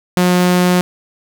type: tone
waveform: sawtooth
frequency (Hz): 179.6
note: F3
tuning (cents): +49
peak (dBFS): -6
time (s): 0.17-0.81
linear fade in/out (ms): 0
effects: none